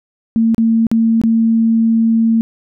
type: tone with dropouts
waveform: sine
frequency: 226.4 Hz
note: A3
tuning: 50 cents sharp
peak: -9 dBFS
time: 0.36-2.41 s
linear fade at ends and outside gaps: 0 ms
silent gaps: 0.546-0.581 / 0.868-0.915 / 1.215-1.237 s
effects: none